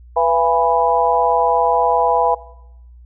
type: harmonic tone with a mistuned harmonic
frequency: 164.7 Hz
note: E3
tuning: 1 cent flat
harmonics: 3 / 4 / 5 / 6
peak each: -18 / -18 / -18 / -18 dBFS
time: 0.16-2.35 s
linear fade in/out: 10 ms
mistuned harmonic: 4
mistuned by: +43 cents
effects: noise-tail reverb RT60 0.9 s tail -20 dB re dry + added 60 Hz sine -39 dBFS peak until 3.05 s